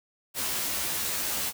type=noise with comb filter; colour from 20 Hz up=white; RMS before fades=-30 dBFS; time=0.34-1.53 s; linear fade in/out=50 ms; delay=14 ms; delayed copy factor=+0.8; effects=none